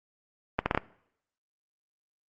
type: accelerating click train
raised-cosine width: 0.5 ms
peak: -9 dBFS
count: 5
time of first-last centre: 0.59-0.776 s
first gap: 70 ms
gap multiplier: 0.73
effects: noise-tail reverb RT60 0.7 s tail -21 dB re dry + Opus 32 kbps